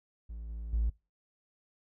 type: tone with level steps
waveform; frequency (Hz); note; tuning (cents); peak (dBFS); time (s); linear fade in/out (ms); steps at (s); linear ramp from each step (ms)
triangle; 56; A1; +31; -37 / -35 / -23; 0.29-0.9; 10; 0.49 / 0.73; 5
effects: noise-tail reverb RT60 0.3 s tail -26 dB re dry + tanh soft clip ceiling -22 dBFS